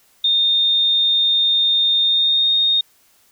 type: tone with pitch glide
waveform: sine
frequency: 3650 to 3695 Hz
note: A#7 to A#7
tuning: -37 to -16 cents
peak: -13 dBFS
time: 0.24-2.81 s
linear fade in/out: 5 ms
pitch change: +21 cents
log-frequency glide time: 2.02-2.52 s
effects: white hiss -56 dBFS RMS until 3.31 s